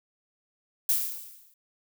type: noise with exponential decay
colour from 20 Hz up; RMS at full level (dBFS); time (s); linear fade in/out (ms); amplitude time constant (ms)
violet; -22; 0.89-1.54; 2; 140
effects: none

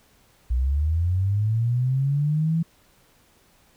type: linear sweep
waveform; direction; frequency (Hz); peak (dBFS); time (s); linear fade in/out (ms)
sine; up; 58.7 to 166.8; -19; 0.5-2.63; 10
effects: pink hiss -59 dBFS RMS until 3.76 s

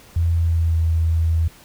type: tone with pitch glide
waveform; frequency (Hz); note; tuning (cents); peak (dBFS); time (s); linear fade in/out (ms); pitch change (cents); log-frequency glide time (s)
sine; 84 to 81.8; E2 to E2; +33 to -13; -15; 0.16-1.48; 5; -46; 0.34-0.78
effects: pink hiss -47 dBFS RMS until 1.64 s

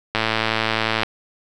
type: click train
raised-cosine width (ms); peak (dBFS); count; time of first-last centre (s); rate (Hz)
0.3; -3; 99; 0.15-1.033; 111
effects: none

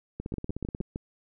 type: two click trains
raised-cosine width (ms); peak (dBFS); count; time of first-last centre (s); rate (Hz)
3; -21 / -20; 11 / 5; 0.2-0.81 / 0.34-0.959; 16.4 / 6.46
effects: none

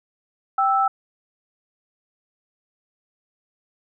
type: tone pair together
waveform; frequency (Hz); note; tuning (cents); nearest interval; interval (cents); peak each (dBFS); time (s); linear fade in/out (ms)
sine; 782.7 / 1318.5; G5 / E6; -3 / 0; major sixth; 903; -19; 0.58-0.88; 5
effects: none

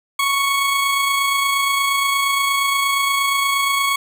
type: tone with amplitude modulation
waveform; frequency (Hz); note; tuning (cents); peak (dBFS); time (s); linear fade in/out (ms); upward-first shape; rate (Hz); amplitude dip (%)
20% pulse; 1108.7; C#6; 0; -10; 0.19-3.96; 5; sine; 28.5; 30
effects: none

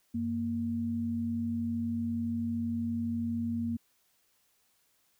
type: tone pair together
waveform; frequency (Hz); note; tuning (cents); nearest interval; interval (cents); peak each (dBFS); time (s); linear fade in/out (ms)
sine; 95.55 / 233.1; G2 / A#3; -44 / 0; octave + minor third; 1544; -38 / -30; 0.14-3.77; 10
effects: white hiss -71 dBFS RMS until 5.19 s

